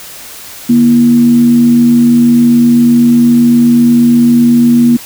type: tone with frequency modulation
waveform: sine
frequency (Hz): 239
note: A#3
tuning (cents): +43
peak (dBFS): -3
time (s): 0.69-4.97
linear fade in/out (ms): 10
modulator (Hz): 92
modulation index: 0.29
effects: white hiss -29 dBFS RMS until 5.05 s